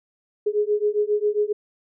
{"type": "beating tone pair", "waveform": "sine", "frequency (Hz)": [414.4, 421.8], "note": ["G#4", "G#4"], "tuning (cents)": [-4, 27], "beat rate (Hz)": 7.4, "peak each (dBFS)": -22, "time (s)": [0.46, 1.53], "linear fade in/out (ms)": 10, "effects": []}